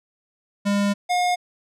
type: tone pair in turn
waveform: square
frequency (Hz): 202 / 716.9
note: G#3 / F5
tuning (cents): -48 / +45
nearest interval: octave + minor seventh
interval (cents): 2193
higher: second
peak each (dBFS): -19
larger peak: neither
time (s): 0.65-0.94 / 1.09-1.36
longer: first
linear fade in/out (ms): 20
effects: low-pass 9000 Hz 12 dB/octave